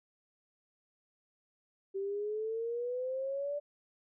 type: exponential sweep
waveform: sine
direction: up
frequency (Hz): 386 to 587.3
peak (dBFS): -33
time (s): 1.94-3.6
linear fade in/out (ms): 20
effects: none

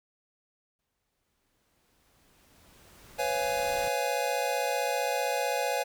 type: noise with exponential growth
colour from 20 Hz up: pink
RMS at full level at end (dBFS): -43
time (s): 0.79-3.88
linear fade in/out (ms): 0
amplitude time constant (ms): 670
type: chord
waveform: square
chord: C# dominant seventh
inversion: third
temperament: just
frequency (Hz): 498.9 / 554.4 / 693 / 831.5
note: B4 / C#5 / E#5 / G#5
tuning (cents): +17 / 0 / -14 / +2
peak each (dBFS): -34 / -33 / -35 / -33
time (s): 3.18-5.84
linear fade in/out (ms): 20
effects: none

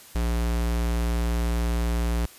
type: tone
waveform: square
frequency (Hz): 58.27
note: A#1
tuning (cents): 0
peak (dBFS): -23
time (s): 0.15-2.26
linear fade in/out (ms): 5
effects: white hiss -48 dBFS RMS until 2.38 s + resampled to 32000 Hz

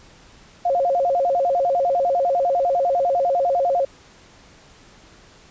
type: tone with vibrato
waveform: sine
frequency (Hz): 620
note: D#5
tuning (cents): -6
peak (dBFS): -16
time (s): 0.65-3.85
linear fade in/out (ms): 5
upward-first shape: square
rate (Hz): 10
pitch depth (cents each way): 220
effects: pink hiss -49 dBFS RMS until 5.5 s + resampled to 16000 Hz

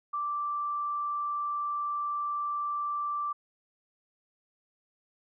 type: tone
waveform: sine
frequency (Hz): 1172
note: D6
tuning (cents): -4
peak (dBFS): -29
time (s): 0.13-3.33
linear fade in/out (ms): 10
effects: none

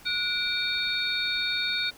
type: tone cluster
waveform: sine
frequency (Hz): 1457 / 2338 / 3699 / 4380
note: F#6 / D7 / A#7 / C#8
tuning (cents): -27 / -8 / -14 / -22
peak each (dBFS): -32 / -31 / -29 / -32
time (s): 0.05-1.91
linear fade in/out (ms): 20
effects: pink hiss -51 dBFS RMS until 1.97 s

